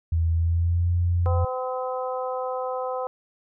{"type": "tone with pitch glide", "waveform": "sine", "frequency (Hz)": [82.41, 87.31], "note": ["E2", "F2"], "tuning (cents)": [0, 0], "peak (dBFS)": -19, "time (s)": [0.12, 1.45], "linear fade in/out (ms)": 5, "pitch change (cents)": 100, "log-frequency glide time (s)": [0.31, 0.91]}
{"type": "harmonic tone", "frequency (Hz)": 255.7, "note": "C4", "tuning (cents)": -40, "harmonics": [2, 3, 4, 5], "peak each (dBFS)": [-28, -32, -34, -36], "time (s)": [1.26, 3.07], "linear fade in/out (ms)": 0}
{"effects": []}